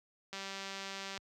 click train, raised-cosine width 0.2 ms, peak -25 dBFS, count 166, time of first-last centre 0.33-1.176 s, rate 195 Hz, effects high-pass 60 Hz 12 dB/octave

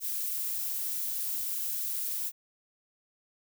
violet noise, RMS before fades -33 dBFS, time 0-2.32 s, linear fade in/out 50 ms, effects none

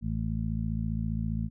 harmonic tone, 55 Hz, A1, in tune, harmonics 1 / 2 / 3 / 4, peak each -33 / -33 / -34 / -34 dBFS, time 0.01-1.5 s, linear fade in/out 50 ms, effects none

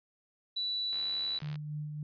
sine tone, 3951 Hz, B7, in tune, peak -31 dBFS, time 0.56-1.39 s, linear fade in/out 10 ms
click train, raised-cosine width 0.2 ms, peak -30 dBFS, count 46, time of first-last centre 0.93-1.557 s, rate 71.8 Hz
sine tone with tremolo, 150 Hz, D3, 37 cents sharp, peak -34 dBFS, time 1.42-2.03 s, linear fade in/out 2 ms, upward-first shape sine, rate 3.5 Hz, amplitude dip 35%
effects resampled to 11025 Hz

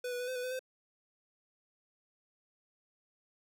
square tone with pitch steps, 495.7 / 489.8 / 495.8 / 513 / 495.4 / 507 / 516 Hz, B4 / B4 / B4 / C5 / B4 / B4 / C5, +6 / -14 / +7 / -34 / +5 / +45 / -24 cents, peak -36 dBFS, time 0.04-0.593 s, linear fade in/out 5 ms, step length 79 ms, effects none

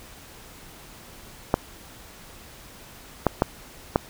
clicks, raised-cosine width 1 ms, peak -3 dBFS, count 4, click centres 1.541 / 3.267 / 3.421 / 3.959 s, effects pink hiss -46 dBFS RMS until 4.09 s

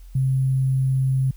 sine tone with sample-and-hold, 132.3 Hz, C3, 20 cents sharp, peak -17 dBFS, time 0.15-1.31 s, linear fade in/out 5 ms, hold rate 11025 Hz, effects added 43 Hz sine -39 dBFS peak until 1.36 s + white hiss -59 dBFS RMS until 1.36 s

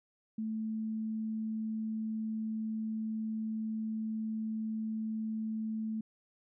sine tone, 219.5 Hz, A3, 4 cents flat, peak -33 dBFS, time 0.38-6.01 s, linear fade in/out 5 ms, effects none

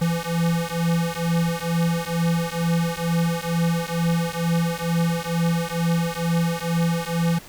square beating tone pair, 167.1 / 169.3 Hz, E3 / E3, +24 / +46 cents, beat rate 2.2 Hz, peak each -24 dBFS, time 0.01-7.39 s, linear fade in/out 10 ms, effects pink hiss -43 dBFS RMS until 7.48 s

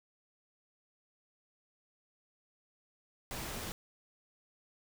pink noise, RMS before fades -41 dBFS, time 3.31-3.72 s, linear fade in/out 0 ms, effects none

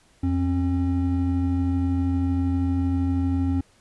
triangle tone pair together, 85.6 / 269.5 Hz, F2 / C#4, -34 / -49 cents, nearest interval octave + minor sixth, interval 1985 cents, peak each -21 dBFS, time 0.23-3.61 s, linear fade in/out 5 ms, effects pink hiss -59 dBFS RMS until 3.8 s + resampled to 24000 Hz

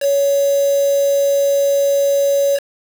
sine tone with quantisation, 560 Hz, C#5, 18 cents sharp, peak -12 dBFS, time 0-2.6 s, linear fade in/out 50 ms, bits 4, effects none

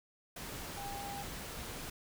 sine tone in noise, 802 Hz, G5, 39 cents sharp, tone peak -42 dBFS, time 0.77-1.23 s, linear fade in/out 5 ms, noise pink, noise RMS -44 dBFS, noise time 0.36-1.9 s, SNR -1 dB, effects none

